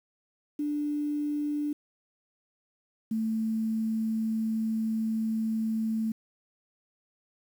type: tone pair in turn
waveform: sine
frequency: 294.8 / 221.7 Hz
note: D4 / A3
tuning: +7 / +13 cents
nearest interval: perfect fourth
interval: 494 cents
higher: first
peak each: -27 / -26 dBFS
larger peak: second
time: 0.59-1.73 / 3.11-6.12 s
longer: second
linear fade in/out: 5 ms
effects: 9-bit